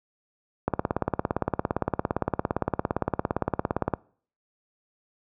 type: click train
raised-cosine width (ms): 1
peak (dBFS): -9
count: 58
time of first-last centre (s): 0.68-3.937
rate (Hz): 17.5
effects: noise-tail reverb RT60 0.5 s tail -24 dB re dry + high-pass 60 Hz 12 dB/octave

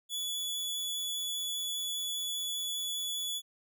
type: tone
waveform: sawtooth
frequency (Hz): 3421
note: A7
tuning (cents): -49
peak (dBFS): -30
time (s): 0.09-3.42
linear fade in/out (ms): 50
effects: none

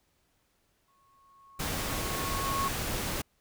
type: tone with exponential growth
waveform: sine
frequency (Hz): 1098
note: C#6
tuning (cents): -17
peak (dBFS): -27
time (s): 0.88-2.68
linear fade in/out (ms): 2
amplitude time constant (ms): 390
type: noise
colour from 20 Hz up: pink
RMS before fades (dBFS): -33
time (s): 1.59-3.22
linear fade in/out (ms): 10
effects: pink hiss -72 dBFS RMS until 3.4 s

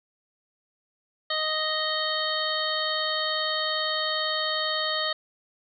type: harmonic tone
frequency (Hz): 622.3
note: D#5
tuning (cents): 0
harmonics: 1 / 2 / 3 / 5 / 6 / 7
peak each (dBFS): -32 / -32 / -32 / -32 / -32 / -32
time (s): 1.3-5.13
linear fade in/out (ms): 5
effects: none

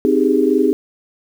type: chord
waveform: sine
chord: Ab major seventh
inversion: first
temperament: equal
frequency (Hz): 261.6 / 311.1 / 392 / 415.3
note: C4 / Eb4 / G4 / Ab4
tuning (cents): 0 / 0 / 0 / 0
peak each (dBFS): -17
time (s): 0.05-0.73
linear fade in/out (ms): 0
effects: 7-bit

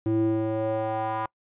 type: tone with band-pass filter sweep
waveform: square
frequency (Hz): 110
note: A2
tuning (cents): 0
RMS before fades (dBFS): -26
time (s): 0.06-1.26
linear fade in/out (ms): 0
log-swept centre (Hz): 280 to 1000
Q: 3.3
effects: noise-tail reverb RT60 0.1 s tail -25 dB re dry + resampled to 8000 Hz

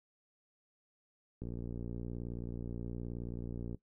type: click train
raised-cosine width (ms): 3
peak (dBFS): -29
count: 138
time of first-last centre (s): 1.42-3.746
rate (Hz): 58.9
effects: noise-tail reverb RT60 0.1 s tail -17 dB re dry

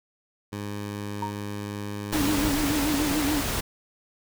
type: tone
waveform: 15% pulse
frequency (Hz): 102.6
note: G#2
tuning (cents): -21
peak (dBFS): -25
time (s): 0.52-2.52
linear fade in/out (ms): 10
type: tone with exponential decay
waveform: sine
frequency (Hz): 932.3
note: A#5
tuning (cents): 0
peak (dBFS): -24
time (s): 1.22-1.43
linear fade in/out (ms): 5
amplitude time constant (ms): 44
type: noise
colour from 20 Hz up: pink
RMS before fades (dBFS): -28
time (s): 2.12-3.61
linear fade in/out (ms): 10
type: tone with vibrato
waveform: triangle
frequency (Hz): 292.6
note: D4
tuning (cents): -6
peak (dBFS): -22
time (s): 2.13-3.42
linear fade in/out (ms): 20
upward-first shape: sine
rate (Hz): 6.9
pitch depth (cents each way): 94
effects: none

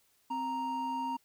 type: tone pair together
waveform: triangle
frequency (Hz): 261.6 / 932.3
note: C4 / A#5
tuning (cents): 0 / 0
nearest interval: octave + minor seventh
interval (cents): 2200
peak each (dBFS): -37 / -31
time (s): 0.3-1.17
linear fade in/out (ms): 10
effects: white hiss -70 dBFS RMS until 1.24 s

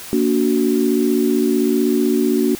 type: chord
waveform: sine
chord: Bb augmented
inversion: none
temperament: equal with one note detuned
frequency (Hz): 233.1 / 288.8 / 370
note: Bb3 / D4 / F#4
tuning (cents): 0 / -29 / 0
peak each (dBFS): -18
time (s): 0.13-2.55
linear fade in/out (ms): 0
effects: white hiss -34 dBFS RMS until 2.59 s

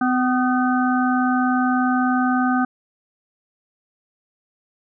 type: harmonic tone with a mistuned harmonic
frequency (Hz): 253.3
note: B3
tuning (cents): +44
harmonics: 1 / 3 / 5 / 6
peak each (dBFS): -18 / -23 / -25 / -26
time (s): 0.01-2.65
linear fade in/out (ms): 5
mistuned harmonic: 5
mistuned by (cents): -41
effects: none

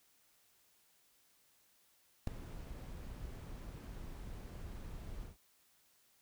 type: noise with ADSR envelope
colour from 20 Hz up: brown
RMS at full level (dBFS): -30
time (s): 2.27-5.37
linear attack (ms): 4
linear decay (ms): 4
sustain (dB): -17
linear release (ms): 140
effects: white hiss -71 dBFS RMS until 6.21 s

